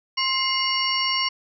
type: tone cluster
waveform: sine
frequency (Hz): 1055 / 2110 / 2884 / 4512 / 5540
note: C6 / C7 / F#7 / C#8 / F8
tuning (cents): +14 / +14 / -45 / +30 / -15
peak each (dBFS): -27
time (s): 0.17-1.29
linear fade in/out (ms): 10
effects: none